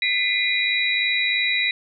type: tone cluster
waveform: sine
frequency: 2003 / 2106 / 2427 / 3880 Hz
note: B6 / C7 / D#7 / B7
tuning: +24 / +11 / -44 / -31 cents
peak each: -24 / -27 / -24 / -23 dBFS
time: 0.02-1.71 s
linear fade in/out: 2 ms
effects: none